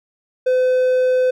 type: tone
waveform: triangle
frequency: 509 Hz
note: C5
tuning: 48 cents flat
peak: -11 dBFS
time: 0.46-1.31 s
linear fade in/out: 10 ms
effects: none